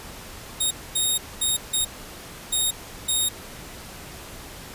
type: tone bursts at uneven times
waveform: 10% pulse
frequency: 3729 Hz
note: A#7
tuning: in tune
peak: -12 dBFS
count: 6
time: 0.6-0.71 / 0.95-1.18 / 1.41-1.57 / 1.73-1.85 / 2.52-2.71 / 3.08-3.29 s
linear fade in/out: 10 ms
effects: pink hiss -40 dBFS RMS until 4.74 s + resampled to 32000 Hz